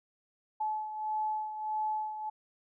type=beating tone pair; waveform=sine; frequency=860 / 861.6 Hz; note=A5 / A5; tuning=-40 / -37 cents; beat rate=1.6 Hz; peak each=-32 / -39 dBFS; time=0.6-2.3 s; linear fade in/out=10 ms; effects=none